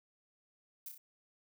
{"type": "noise with echo", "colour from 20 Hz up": "violet", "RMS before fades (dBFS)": -44, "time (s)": [0.86, 0.89], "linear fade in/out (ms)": 5, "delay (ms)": 30, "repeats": 3, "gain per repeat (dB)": -4, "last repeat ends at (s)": 0.98, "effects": []}